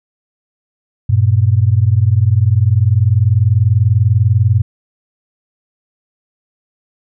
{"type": "tone pair together", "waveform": "sine", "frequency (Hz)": [96.4, 116.55], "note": ["G2", "A#2"], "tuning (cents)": [-28, 0], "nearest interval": "minor third", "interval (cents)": 328, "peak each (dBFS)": -11, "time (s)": [1.09, 4.62], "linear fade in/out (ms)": 10, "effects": []}